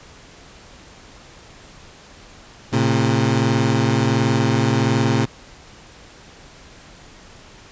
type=tone pair together; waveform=20% pulse; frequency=113 / 134.38 Hz; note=A2 / C3; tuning=+47 / +47 cents; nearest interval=minor third; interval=300 cents; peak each=-13 / -14 dBFS; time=2.72-5.26 s; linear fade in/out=20 ms; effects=pink hiss -44 dBFS RMS until 7.71 s + resampled to 16000 Hz